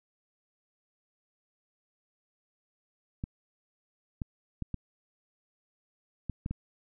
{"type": "clicks", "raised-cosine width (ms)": 5, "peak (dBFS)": -21, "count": 7, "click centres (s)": [3.239, 4.218, 4.623, 4.743, 6.297, 6.461, 6.51], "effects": []}